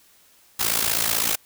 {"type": "noise with amplitude modulation", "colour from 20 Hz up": "white", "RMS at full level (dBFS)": -19, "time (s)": [0.59, 1.36], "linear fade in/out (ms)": 10, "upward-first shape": "sine", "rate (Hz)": 55.8, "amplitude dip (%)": 80, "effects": ["white hiss -56 dBFS RMS until 1.45 s"]}